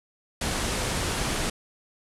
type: low-pass noise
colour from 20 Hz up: pink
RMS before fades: -28 dBFS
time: 0.41-1.5 s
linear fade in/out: 5 ms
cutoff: 11000 Hz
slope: 48 dB/octave
effects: none